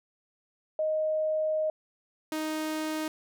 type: tone pair in turn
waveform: sine / sawtooth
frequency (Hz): 623 / 311.5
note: D#5 / D#4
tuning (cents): +2 / +2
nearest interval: octave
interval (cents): 1200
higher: first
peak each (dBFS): -25 / -26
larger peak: first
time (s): 0.79-1.7 / 2.32-3.08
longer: first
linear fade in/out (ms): 2
effects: none